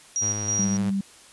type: tone with tremolo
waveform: sine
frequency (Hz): 5740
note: F8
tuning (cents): +47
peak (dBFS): -22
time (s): 0.16-0.77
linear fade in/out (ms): 0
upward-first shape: square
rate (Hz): 3.1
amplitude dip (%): 55
type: tone with vibrato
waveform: sawtooth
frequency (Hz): 104.7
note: G#2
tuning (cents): +15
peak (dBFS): -26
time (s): 0.21-0.91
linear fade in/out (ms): 20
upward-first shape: sine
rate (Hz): 7.4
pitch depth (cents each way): 14
type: tone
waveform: sine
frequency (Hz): 196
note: G3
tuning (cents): 0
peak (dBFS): -22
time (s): 0.59-1.01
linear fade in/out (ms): 5
effects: white hiss -50 dBFS RMS until 1.32 s + resampled to 24000 Hz